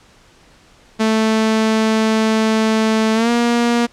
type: tone with pitch glide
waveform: sawtooth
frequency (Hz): 220 to 237.2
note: A3 to A#3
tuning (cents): 0 to +30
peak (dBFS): -9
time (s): 0.99-3.87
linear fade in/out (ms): 20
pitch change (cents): +130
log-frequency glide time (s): 3.14-3.3
effects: pink hiss -49 dBFS RMS until 3.92 s + low-pass 7000 Hz 12 dB/octave